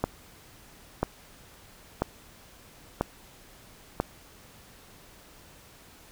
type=click train; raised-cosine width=1 ms; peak=-10 dBFS; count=5; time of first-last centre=0.04-4 s; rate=1.01 Hz; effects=pink hiss -53 dBFS RMS until 6.11 s